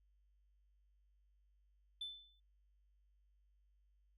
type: tone with exponential decay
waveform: sine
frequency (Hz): 3520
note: A7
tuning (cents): 0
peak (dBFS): -38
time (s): 2.01-2.4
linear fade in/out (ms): 5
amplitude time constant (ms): 83
effects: tanh soft clip ceiling -39 dBFS + added 50 Hz sine -70 dBFS peak until 4.17 s